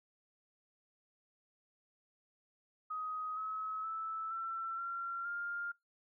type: tone with pitch steps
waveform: sine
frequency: 1257 / 1284.9 / 1313.4 / 1342.6 / 1372.4 / 1402.8 Hz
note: D#6 / E6 / E6 / E6 / F6 / F6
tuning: +17 / -45 / -7 / +31 / -31 / +7 cents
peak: -37 dBFS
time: 2.9-5.72 s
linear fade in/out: 10 ms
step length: 470 ms
effects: noise-tail reverb RT60 0.2 s tail -25 dB re dry